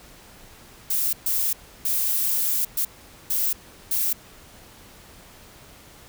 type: noise bursts at uneven times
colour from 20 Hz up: violet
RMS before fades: -23 dBFS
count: 6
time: 0.9-1.13 / 1.26-1.53 / 1.85-2.65 / 2.77-2.85 / 3.3-3.53 / 3.91-4.13 s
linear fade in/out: 5 ms
effects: pink hiss -48 dBFS RMS until 6.08 s